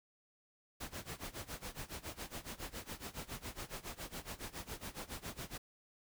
pink noise with tremolo, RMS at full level -43 dBFS, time 0.8-5.58 s, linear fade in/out 10 ms, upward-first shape sine, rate 7.2 Hz, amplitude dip 90%, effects none

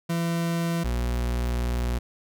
40% pulse tone pair in turn, 168.4 / 60.21 Hz, E3 / B1, +37 / -43 cents, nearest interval octave + tritone, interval 1780 cents, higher first, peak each -23 dBFS, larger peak neither, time 0.09-0.84 / 0.84-1.99 s, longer second, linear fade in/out 10 ms, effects none

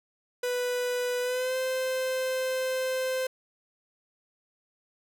45% pulse tone with pitch glide, 493.9 to 517.9 Hz, B4 to C5, 0 to -18 cents, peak -27 dBFS, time 0.43-3.27 s, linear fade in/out 5 ms, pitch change +82 cents, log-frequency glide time 1.21-1.56 s, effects none

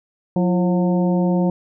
harmonic tone with a mistuned harmonic, 180 Hz, F#3, 47 cents flat, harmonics 1 / 2 / 3 / 4 / 5, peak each -16 / -23 / -25 / -30 / -31 dBFS, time 0.36-1.5 s, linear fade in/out 2 ms, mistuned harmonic 2, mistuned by -85 cents, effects none

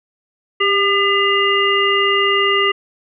harmonic tone with a mistuned harmonic, 402.8 Hz, G4, 47 cents sharp, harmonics 1 / 3 / 5 / 7, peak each -18 / -18 / -18 / -18 dBFS, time 0.6-2.72 s, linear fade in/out 10 ms, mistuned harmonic 1, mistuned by -28 cents, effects none

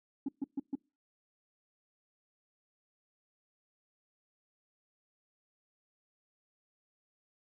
sine tone bursts, 276.2 Hz, C#4, 6 cents flat, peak -29 dBFS, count 4, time 0.26-0.754 s, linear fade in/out 5 ms, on 26 ms, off 130 ms, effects noise-tail reverb RT60 0.3 s tail -26 dB re dry + tanh soft clip ceiling -29 dBFS

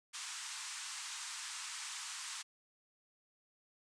white band-pass noise, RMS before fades -45 dBFS, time 0.13-2.43 s, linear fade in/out 20 ms, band 900 to 8900 Hz, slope 48 dB/octave, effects none

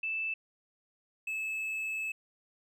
sine / triangle tone pair in turn, 2637 / 2604 Hz, E7 / E7, 0 / -22 cents, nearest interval unison, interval 22 cents, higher first, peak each -31 / -31 dBFS, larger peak neither, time 0.03-0.34 / 1.27-2.12 s, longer second, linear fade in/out 5 ms, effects none

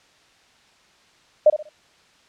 sine tone with echo, 608 Hz, D#5, 40 cents flat, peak -8 dBFS, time 1.46-1.5 s, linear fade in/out 5 ms, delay 64 ms, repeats 3, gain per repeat -11 dB, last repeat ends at 1.692 s, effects white hiss -56 dBFS RMS until 2.28 s + low-pass 5000 Hz 12 dB/octave

